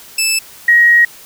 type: tone pair in turn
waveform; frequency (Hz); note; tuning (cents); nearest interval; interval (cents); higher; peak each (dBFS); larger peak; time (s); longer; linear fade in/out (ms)
15% pulse / sine; 2630 / 1891.1; E7 / A#6; -5 / +24; tritone; 571; first; -5; neither; 0.18-0.39 / 0.68-1.05; second; 5
effects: white hiss -38 dBFS RMS until 1.25 s